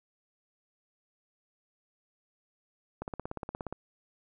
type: click train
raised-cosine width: 1 ms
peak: -22 dBFS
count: 13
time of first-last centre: 3.02-3.726 s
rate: 17 Hz
effects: none